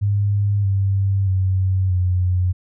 sine tone with pitch steps, 101.6 / 97.86 / 94.25 / 90.78 Hz, G#2 / G2 / F#2 / F#2, -38 / -2 / +32 / -32 cents, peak -15 dBFS, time 0.01-2.53 s, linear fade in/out 20 ms, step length 630 ms, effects none

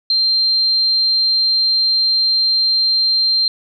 sine tone, 4160 Hz, C8, 11 cents flat, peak -12 dBFS, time 0.1-3.48 s, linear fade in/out 2 ms, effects none

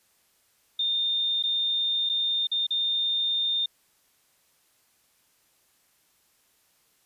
sine tone with dropouts, 3628 Hz, A#7, 48 cents flat, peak -23 dBFS, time 0.79-3.66 s, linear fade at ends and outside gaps 5 ms, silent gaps 1.427-1.436 / 2.092-2.096 / 2.471-2.515 / 2.668-2.706 s, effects white hiss -66 dBFS RMS until 7.05 s + resampled to 32000 Hz

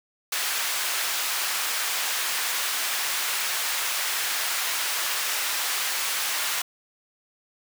pink high-pass noise, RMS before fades -27 dBFS, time 0.32-6.62 s, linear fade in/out 5 ms, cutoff 1300 Hz, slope 12 dB/octave, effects none

